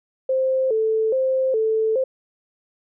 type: tone with vibrato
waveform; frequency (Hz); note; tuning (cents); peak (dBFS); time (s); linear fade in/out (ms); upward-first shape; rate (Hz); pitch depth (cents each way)
sine; 480.5; B4; -48; -17; 0.29-2.04; 5; square; 1.2; 150
effects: none